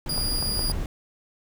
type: noise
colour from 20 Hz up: brown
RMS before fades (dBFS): -29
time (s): 0.06-0.86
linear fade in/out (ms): 2
type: tone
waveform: sawtooth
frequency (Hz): 4854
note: D#8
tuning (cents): -44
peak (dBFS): -23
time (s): 0.09-0.72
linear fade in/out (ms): 5
type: clicks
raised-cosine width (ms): 1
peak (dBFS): -18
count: 4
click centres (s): 0.179 / 0.426 / 0.593 / 0.699
effects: none